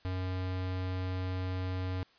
square tone, 92.5 Hz, F#2, in tune, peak -33 dBFS, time 0.05-2.03 s, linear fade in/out 0 ms, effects white hiss -64 dBFS RMS until 2.18 s + resampled to 11025 Hz

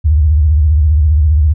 sine tone with vibrato, 75.8 Hz, D#2, 45 cents flat, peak -6 dBFS, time 0.04-1.54 s, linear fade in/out 20 ms, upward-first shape sine, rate 15 Hz, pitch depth 150 cents each way, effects none

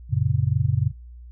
sine chord, F# major, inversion none, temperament just, 92.5 / 115.62 / 138.75 Hz, F#2 / A#2 / C#3, 0 / -14 / +2 cents, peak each -24 / -23 / -22 dBFS, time 0.09-0.92 s, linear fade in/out 50 ms, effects noise-tail reverb RT60 0.2 s tail -21 dB re dry + added 60 Hz sine -39 dBFS peak until 1.31 s

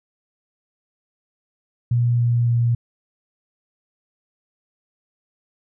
sine tone with pitch steps, 120 / 119.24 / 118.48 Hz, B2 / A#2 / A#2, -49 / +40 / +29 cents, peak -15 dBFS, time 1.91-2.75 s, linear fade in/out 5 ms, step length 280 ms, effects none

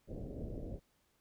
pink low-pass noise, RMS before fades -43 dBFS, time 0.07-0.8 s, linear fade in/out 50 ms, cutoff 600 Hz, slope 48 dB/octave, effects pink hiss -75 dBFS RMS until 1.2 s

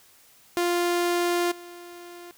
sawtooth tone with level steps, 349.2 Hz, F4, in tune, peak -18 / -37 dBFS, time 0.57-2.31 s, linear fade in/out 0 ms, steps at 1.51 s, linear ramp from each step 10 ms, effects white hiss -56 dBFS RMS until 2.37 s

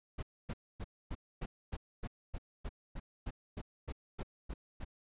brown noise bursts, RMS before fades -39 dBFS, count 16, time 0.18-4.848 s, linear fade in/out 10 ms, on 48 ms, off 260 ms, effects resampled to 8000 Hz

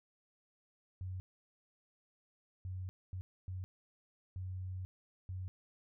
sine tone bursts at uneven times, 92.7 Hz, F#2, 4 cents sharp, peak -39 dBFS, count 6, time 1.01-1.2 / 2.65-2.89 / 3.13-3.21 / 3.48-3.64 / 4.36-4.85 / 5.29-5.48 s, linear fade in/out 0 ms, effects none

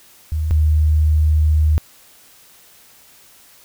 sine tone pair in turn, 77.78 / 77.02 Hz, D#2 / D#2, 0 / -17 cents, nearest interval unison, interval 17 cents, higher first, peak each -17 / -11 dBFS, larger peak second, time 0.32-0.51 / 0.51-1.78 s, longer second, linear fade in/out 0 ms, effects white hiss -48 dBFS RMS until 3.64 s

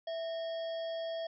harmonic tone with a mistuned harmonic, 659.3 Hz, E5, in tune, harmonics 1 / 3 / 5 / 7 / 8, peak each -35 / -52 / -48 / -56 / -57 dBFS, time 0.07-1.27 s, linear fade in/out 5 ms, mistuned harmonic 3, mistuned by -130 cents, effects none

